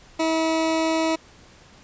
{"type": "tone", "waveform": "20% pulse", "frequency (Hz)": 322.3, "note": "E4", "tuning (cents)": -39, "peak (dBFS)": -15, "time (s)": [0.19, 1.16], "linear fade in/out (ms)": 10, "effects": ["pink hiss -50 dBFS RMS until 1.83 s", "resampled to 16000 Hz"]}